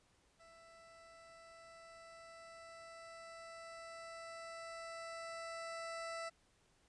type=tone with level ramp; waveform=20% pulse; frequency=663 Hz; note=E5; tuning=10 cents sharp; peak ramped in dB=-55 to -37 dBFS; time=0.39-6.3 s; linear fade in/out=20 ms; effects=pink hiss -73 dBFS RMS until 6.88 s + resampled to 22050 Hz